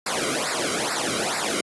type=noise with flanger; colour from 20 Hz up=pink; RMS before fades=-25 dBFS; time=0.06-1.61 s; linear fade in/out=5 ms; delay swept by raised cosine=0.31 to 1.17 ms; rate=2.3 Hz; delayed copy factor=-0.9; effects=high-pass 150 Hz 12 dB/octave + resampled to 24000 Hz

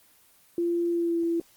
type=tone with pitch glide; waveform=sine; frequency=343.1 to 336.2 Hz; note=F4 to E4; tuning=-31 to +34 cents; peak=-23 dBFS; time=0.58-1.4 s; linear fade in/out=2 ms; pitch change=-35 cents; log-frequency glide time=0.9-1.19 s; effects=white hiss -59 dBFS RMS until 1.56 s + Opus 24 kbps

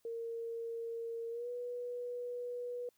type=tone with pitch glide; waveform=sine; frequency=461.2 to 487.8 Hz; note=A#4 to B4; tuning=-19 to -21 cents; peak=-38 dBFS; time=0.05-2.89 s; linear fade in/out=2 ms; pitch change=+98 cents; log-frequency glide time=1.3-1.49 s; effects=white hiss -75 dBFS RMS until 2.97 s

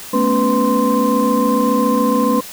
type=tone cluster; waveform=sine; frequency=216.2 / 243.3 / 277.9 / 496.9 / 1042 Hz; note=A3 / B3 / C#4 / B4 / C6; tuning=-30 / -26 / +4 / +11 / -7 cents; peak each=-18 dBFS; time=0.13-2.41 s; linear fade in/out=10 ms; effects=tanh soft clip ceiling -4 dBFS + white hiss -33 dBFS RMS until 2.52 s

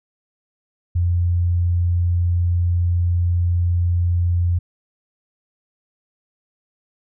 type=tone; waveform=sine; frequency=87.31 Hz; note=F2; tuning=in tune; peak=-15 dBFS; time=0.95-4.59 s; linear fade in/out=10 ms; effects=none

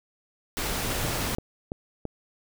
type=noise; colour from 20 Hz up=pink; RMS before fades=-29 dBFS; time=0.57-1.35 s; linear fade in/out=0 ms
type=click train; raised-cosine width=2 ms; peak=-18 dBFS; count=4; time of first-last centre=1.05-2.053 s; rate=2.99 Hz
effects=none

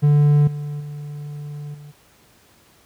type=tone with level steps; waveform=triangle; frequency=146.83 Hz; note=D3; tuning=in tune; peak=-9 / -23 / -27 / -35 dBFS; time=0.02-1.92 s; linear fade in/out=20 ms; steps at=0.47 / 0.8 / 1.74 s; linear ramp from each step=5 ms; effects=pink hiss -54 dBFS RMS until 2.85 s + high-pass 60 Hz 12 dB/octave

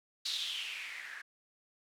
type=noise with low-pass filter sweep; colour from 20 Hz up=violet; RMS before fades=-40 dBFS; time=0.25-1.22 s; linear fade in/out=10 ms; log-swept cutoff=4100 to 1600 Hz; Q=5.8; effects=none

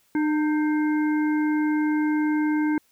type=harmonic tone with a mistuned harmonic; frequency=303.1 Hz; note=D#4; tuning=45 cents flat; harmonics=1 / 3 / 5 / 7; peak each=-20 / -33 / -34 / -38 dBFS; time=0.15-2.78 s; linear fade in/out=2 ms; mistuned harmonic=5; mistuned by=+57 cents; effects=white hiss -64 dBFS RMS until 2.91 s

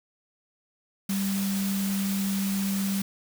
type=tone in noise; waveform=sine; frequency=196 Hz; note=G3; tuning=in tune; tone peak=-25 dBFS; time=1.09-3.02 s; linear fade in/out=5 ms; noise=white; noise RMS=-35 dBFS; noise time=1.09-3.02 s; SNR=+7 dB; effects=none

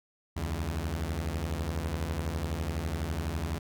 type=beating tone pair; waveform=sawtooth; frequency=71.7 / 83.7 Hz; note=D2 / E2; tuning=-41 / +27 cents; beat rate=12 Hz; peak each=-30 / -29 dBFS; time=0.36-3.59 s; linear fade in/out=10 ms; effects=none

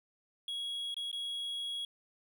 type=tone with dropouts; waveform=triangle; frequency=3322 Hz; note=G#7; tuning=in tune; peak=-34 dBFS; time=0.48-1.85 s; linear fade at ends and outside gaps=2 ms; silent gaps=0.943-0.966 / 1.115-1.128 s; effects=none

